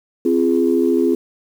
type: chord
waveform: sine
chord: F minor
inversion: second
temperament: equal with one note detuned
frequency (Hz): 261.6 / 341.8 / 415.3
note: C4 / F4 / Ab4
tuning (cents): 0 / -37 / 0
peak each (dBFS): -17 / -16 / -18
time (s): 0.25-1.15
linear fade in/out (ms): 5
effects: tanh soft clip ceiling -3 dBFS + 7-bit